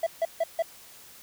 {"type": "tone bursts", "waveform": "triangle", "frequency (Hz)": 661, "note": "E5", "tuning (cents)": 5, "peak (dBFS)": -20, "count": 4, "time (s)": [0.03, 0.624], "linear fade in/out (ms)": 5, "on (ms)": 36, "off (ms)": 150, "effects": ["white hiss -50 dBFS RMS until 1.22 s"]}